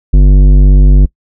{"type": "tone with tanh clipping", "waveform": "sine", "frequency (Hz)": 48.56, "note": "G1", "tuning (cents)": -16, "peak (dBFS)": -3, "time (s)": [0.13, 1.06], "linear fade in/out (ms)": 10, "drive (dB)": 13, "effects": ["noise-tail reverb RT60 0.1 s tail -23 dB re dry"]}